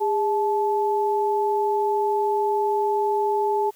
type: tone pair together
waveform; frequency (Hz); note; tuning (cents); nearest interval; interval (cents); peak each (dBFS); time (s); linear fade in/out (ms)
sine; 408.7 / 866.8; G#4 / A5; -28 / -26; octave + minor second; 1302; -22; 0-3.71; 20
effects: white hiss -55 dBFS RMS until 3.75 s